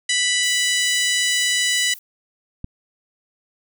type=harmonic tone; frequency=987.8 Hz; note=B5; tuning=in tune; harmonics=2 / 3 / 4 / 5 / 6 / 7 / 8 / 9 / 10; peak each=-22 / -23 / -25 / -30 / -29 / -27 / -29 / -29 / -36 dBFS; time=0.09-1.94 s; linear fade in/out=5 ms
type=noise with tremolo; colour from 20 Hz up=violet; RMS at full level=-37 dBFS; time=0.43-1.99 s; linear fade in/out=2 ms; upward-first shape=sine; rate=2.4 Hz; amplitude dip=40%
type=click; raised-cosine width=5 ms; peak=-17 dBFS; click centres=2.644 s
effects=none